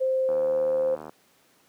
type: tone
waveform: sine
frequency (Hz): 523.3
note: C5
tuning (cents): 0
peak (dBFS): -21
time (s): 0-0.96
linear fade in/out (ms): 20
type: click train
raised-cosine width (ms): 1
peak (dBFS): -24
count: 63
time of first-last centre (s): 0.29-1.094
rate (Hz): 77.1
effects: pink hiss -61 dBFS RMS until 1.68 s + high-pass 200 Hz 12 dB/octave